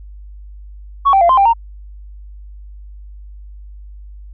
sine tone with pitch steps, 1114 / 779 / 688 / 1043 / 791 / 923 Hz, C#6 / G5 / F5 / C6 / G5 / A#5, +8 / -11 / -26 / -6 / +15 / -17 cents, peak -6 dBFS, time 1.05-1.536 s, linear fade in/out 20 ms, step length 81 ms, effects tanh soft clip ceiling -4 dBFS + added 50 Hz sine -32 dBFS peak until 4.33 s

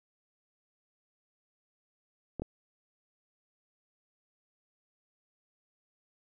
clicks, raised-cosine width 2 ms, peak -22 dBFS, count 2, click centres 2.397 / 2.42 s, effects none

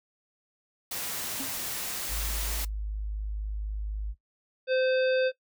white noise, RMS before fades -34 dBFS, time 0.91-2.65 s, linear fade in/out 5 ms
triangle tone with exponential decay, 270 Hz, C#4, 45 cents flat, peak -31 dBFS, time 1.4-1.61 s, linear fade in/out 1 ms, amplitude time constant 44 ms
sine tone, 52 Hz, G#1, 3 cents sharp, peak -30 dBFS, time 2.08-4.15 s, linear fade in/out 50 ms
harmonic tone, 517 Hz, C5, 21 cents flat, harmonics 1 / 3 / 5 / 7 / 9, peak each -23 / -33 / -37 / -40 / -42 dBFS, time 4.67-5.32 s, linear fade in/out 50 ms
effects noise-tail reverb RT60 0.1 s tail -18 dB re dry

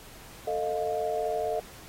sine tone cluster, 444.5 / 622 / 706 Hz, A4 / D#5 / F5, +18 / -1 / +19 cents, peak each -31 dBFS, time 0.47-1.6 s, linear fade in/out 5 ms, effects pink hiss -49 dBFS RMS until 1.88 s + AAC 48 kbps

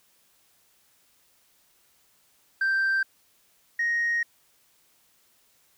sine tone pair in turn, 1568 / 1871.7 Hz, G6 / A#6, 0 / +7 cents, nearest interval minor third, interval 307 cents, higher second, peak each -19 / -21 dBFS, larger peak first, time 2.61-3.03 / 3.79-4.23 s, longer second, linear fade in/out 5 ms, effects tanh soft clip ceiling -20 dBFS + white hiss -64 dBFS RMS until 5.77 s

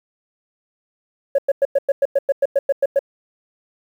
sine tone bursts, 554.4 Hz, C#5, in tune, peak -10 dBFS, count 13, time 1.35-2.992 s, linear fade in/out 5 ms, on 34 ms, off 100 ms, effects tanh soft clip ceiling -10 dBFS + 8-bit

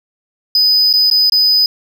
triangle tone with dropouts, 4995 Hz, D#8, 6 cents sharp, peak -7 dBFS, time 0.55-1.66 s, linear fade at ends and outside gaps 2 ms, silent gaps 0.929-0.937 / 1.101-1.112 / 1.298-1.321 s, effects none

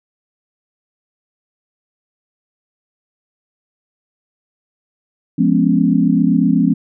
sine chord, C# dominant seventh, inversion first, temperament just, 173.24 / 207.9 / 249.5 / 277.2 Hz, E#3 / G#3 / B3 / C#4, -14 / +2 / +18 / 0 cents, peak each -16 dBFS, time 5.38-6.74 s, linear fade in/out 10 ms, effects none

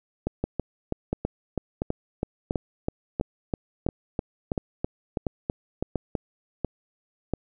two click trains, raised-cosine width 2 ms, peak -12 / -12 dBFS, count 19 / 11, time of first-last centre 0.27-6.152 / 0.44-7.337 s, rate 3.06 / 1.45 Hz, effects none

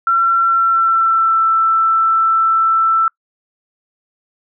sine tone with pitch glide, 1356 to 1329.6 Hz, E6 to E6, +49 to +15 cents, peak -10 dBFS, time 0.07-3.08 s, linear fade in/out 2 ms, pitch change -34 cents, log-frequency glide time 0.41-1.45 s, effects noise-tail reverb RT60 0.1 s tail -26 dB re dry

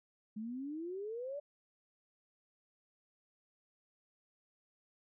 sine exponential sweep, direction up, 208.4 to 593 Hz, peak -39 dBFS, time 0.36-1.4 s, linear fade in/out 10 ms, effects none

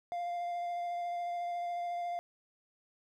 triangle tone with vibrato, 698.5 Hz, F5, in tune, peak -32 dBFS, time 0.12-2.19 s, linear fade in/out 0 ms, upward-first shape sine, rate 14 Hz, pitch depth 12 cents each way, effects none

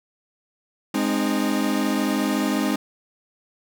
40% pulse chord, Ab major, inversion none, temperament equal with one note detuned, 207.7 / 261.6 / 307 Hz, Ab3 / C4 / Eb4, 0 / 0 / -23 cents, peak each -24 dBFS, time 0.94-2.76 s, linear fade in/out 5 ms, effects none

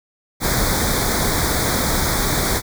pink band-stop noise, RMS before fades -19 dBFS, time 0.4-2.62 s, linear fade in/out 50 ms, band 2300 to 3400 Hz, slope 96 dB/octave, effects none

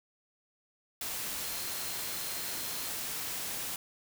sine tone in noise, 4172 Hz, C8, 6 cents flat, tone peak -47 dBFS, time 1.44-2.88 s, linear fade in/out 2 ms, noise white, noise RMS -37 dBFS, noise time 1.01-3.76 s, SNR -13 dB, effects none

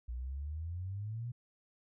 sine exponential sweep, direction up, 58.27 to 123.47 Hz, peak -37 dBFS, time 0.08-1.32 s, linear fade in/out 10 ms, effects none

